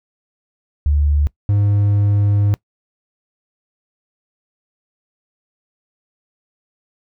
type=tone pair in turn; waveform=sine / triangle; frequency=73 / 102.15 Hz; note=D2 / G#2; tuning=-10 / -28 cents; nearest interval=tritone; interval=582 cents; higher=second; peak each=-12 / -10 dBFS; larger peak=second; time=0.86-1.27 / 1.49-2.54 s; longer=second; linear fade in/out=0 ms; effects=noise-tail reverb RT60 0.1 s tail -22 dB re dry